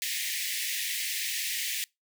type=high-pass noise; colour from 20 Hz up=pink; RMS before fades=-32 dBFS; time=0.02-1.84 s; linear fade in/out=0 ms; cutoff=1800 Hz; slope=96 dB/octave; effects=noise-tail reverb RT60 0.2 s tail -25 dB re dry